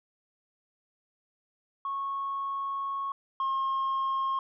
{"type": "tone pair in turn", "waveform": "sine", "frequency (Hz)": [1100, 1073.6], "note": ["C#6", "C6"], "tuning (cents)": [-14, 44], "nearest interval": "unison", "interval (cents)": 42, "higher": "first", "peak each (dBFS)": [-29, -24], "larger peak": "second", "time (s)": [[1.85, 3.12], [3.4, 4.39]], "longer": "first", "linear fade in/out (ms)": 2, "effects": ["tanh soft clip ceiling -25 dBFS"]}